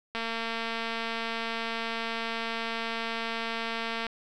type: click train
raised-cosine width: 0.3 ms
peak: -17 dBFS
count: 894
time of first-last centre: 0.15-4.067 s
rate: 228 Hz
effects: none